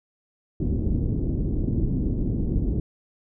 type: low-pass noise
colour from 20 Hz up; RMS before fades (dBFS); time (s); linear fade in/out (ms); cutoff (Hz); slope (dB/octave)
pink; -24; 0.6-2.8; 2; 330; 24
effects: none

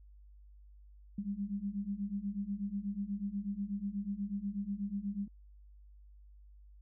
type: beating tone pair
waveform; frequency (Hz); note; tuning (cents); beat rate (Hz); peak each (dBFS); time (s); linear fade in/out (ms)
sine; 196 / 204.2; G3 / G#3; 0 / -29; 8.2; -39 / -37; 1.18-5.28; 5
effects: added 50 Hz sine -54 dBFS peak until 6.81 s

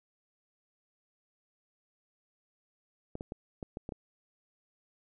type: clicks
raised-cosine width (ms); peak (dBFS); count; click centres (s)
2; -25; 7; 3.154 / 3.209 / 3.321 / 3.628 / 3.771 / 3.891 / 3.922
effects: none

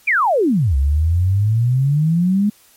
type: exponential two-way sweep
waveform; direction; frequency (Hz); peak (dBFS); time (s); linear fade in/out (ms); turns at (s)
sine; down then up; 2489 to 66.2 to 211.9; -12; 0.07-2.5; 10; 0.76
effects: white hiss -51 dBFS RMS until 2.76 s + MP3 64 kbps

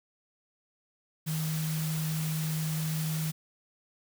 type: tone in noise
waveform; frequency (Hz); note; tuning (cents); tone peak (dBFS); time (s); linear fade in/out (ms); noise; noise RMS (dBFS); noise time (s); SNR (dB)
sine; 157.3; D#3; +19; -29; 1.26-3.32; 20; white; -39; 1.26-3.32; +7
effects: none

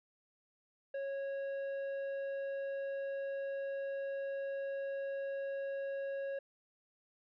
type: tone with tanh clipping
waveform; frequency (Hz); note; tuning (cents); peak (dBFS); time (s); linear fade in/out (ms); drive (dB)
triangle; 550; C#5; -14; -38; 0.94-6.39; 5; 12
effects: none

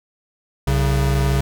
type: tone pair together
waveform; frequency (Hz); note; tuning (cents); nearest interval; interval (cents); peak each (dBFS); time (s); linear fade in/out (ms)
square; 64 / 136.4; C2 / C#3; -38 / -28; octave + minor second; 1310; -19; 0.67-1.41; 5
effects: none

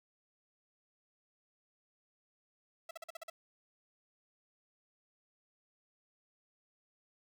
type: tone bursts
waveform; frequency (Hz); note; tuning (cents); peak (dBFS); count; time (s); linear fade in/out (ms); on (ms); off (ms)
sawtooth; 659.3; E5; 0; -39; 7; 2.89-3.3; 5; 20; 45
effects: 11-bit

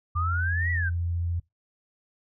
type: exponential two-way sweep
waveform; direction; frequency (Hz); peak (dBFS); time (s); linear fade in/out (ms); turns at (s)
sine; up then down; 1174.7 to 1975.5 to 1507; -27; 0.15-0.9; 20; 0.71
type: tone with vibrato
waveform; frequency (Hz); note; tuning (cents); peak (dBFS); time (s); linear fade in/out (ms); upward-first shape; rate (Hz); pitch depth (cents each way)
sine; 85.8; F2; -30; -25; 0.15-1.4; 10; sine; 14; 8
effects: noise-tail reverb RT60 0.2 s tail -23 dB re dry

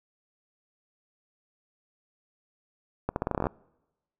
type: accelerating click train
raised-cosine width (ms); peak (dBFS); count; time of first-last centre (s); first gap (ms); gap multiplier
1; -13; 12; 3.09-3.469; 71; 0.84
effects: noise-tail reverb RT60 1.0 s tail -26 dB re dry

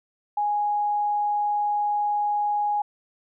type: tone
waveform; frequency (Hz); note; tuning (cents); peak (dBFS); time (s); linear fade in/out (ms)
sine; 829; G#5; -3; -21; 0.37-2.82; 5
effects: none

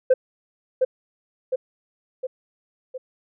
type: tone with echo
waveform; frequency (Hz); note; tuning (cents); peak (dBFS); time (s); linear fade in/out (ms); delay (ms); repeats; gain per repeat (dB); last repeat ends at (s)
sine; 515; C5; -28; -9; 0.1-0.14; 10; 710; 4; -5; 2.98
effects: tanh soft clip ceiling -10 dBFS

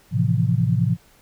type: chord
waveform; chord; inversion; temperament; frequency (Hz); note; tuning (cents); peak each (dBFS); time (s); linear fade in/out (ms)
sine; F major seventh; first; equal; 110 / 130.81 / 164.81 / 174.61; A2 / C3 / E3 / F3; 0 / 0 / 0 / 0; -21 / -21 / -23 / -24; 0.11-0.97; 50
effects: pink hiss -55 dBFS RMS until 1.21 s

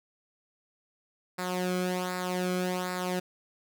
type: tone with flanger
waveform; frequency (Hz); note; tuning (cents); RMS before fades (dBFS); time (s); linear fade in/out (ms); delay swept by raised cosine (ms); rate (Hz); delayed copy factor
sawtooth; 181.8; F#3; -30; -31; 1.38-3.2; 10; 0.32 to 1.1; 1.3; -0.7
effects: none

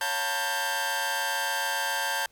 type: tone cluster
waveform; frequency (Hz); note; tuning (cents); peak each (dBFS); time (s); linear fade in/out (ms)
sawtooth; 555 / 707 / 892 / 979 / 1584; C#5 / F5 / A5 / B5 / G6; +2 / +21 / +23 / -15 / +18; -35 / -35 / -27 / -35 / -26; 0.01-2.26; 2
effects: pink hiss -63 dBFS RMS until 2.31 s

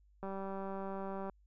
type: click train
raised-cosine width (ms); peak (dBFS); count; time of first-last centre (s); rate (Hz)
1; -29; 208; 0.23-1.297; 194
effects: added 50 Hz sine -63 dBFS peak until 1.46 s

